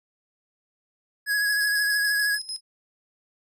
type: tone with vibrato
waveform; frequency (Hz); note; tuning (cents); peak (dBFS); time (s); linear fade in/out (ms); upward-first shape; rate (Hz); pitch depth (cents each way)
square; 1670; G#6; +9; -22; 1.26-2.39; 50; sine; 13; 24
type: tone with tremolo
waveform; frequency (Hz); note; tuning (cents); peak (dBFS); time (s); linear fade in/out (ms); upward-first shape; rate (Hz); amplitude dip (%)
35% pulse; 5110; D#8; +45; -27; 1.46-2.61; 50; square; 6.8; 75
effects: none